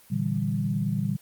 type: chord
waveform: sine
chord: E half-diminished seventh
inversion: second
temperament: equal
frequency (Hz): 116.54 / 146.83 / 164.81 / 196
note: Bb2 / D3 / E3 / G3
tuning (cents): 0 / 0 / 0 / 0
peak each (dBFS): -30 / -29 / -32 / -28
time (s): 0.1-1.17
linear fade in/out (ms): 20
effects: white hiss -55 dBFS RMS until 1.21 s + Opus 24 kbps